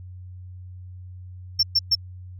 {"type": "tone bursts", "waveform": "sine", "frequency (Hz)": 5410, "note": "E8", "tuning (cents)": 44, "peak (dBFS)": -13, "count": 3, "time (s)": [1.59, 1.953], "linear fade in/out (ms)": 10, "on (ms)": 41, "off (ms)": 120, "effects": ["tanh soft clip ceiling -13 dBFS", "added 91 Hz sine -37 dBFS peak until 2.39 s"]}